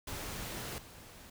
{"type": "noise with level steps", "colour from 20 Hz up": "pink", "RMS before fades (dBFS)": [-41, -53], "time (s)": [0.07, 1.3], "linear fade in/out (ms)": 5, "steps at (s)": 0.78, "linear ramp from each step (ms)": 2, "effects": []}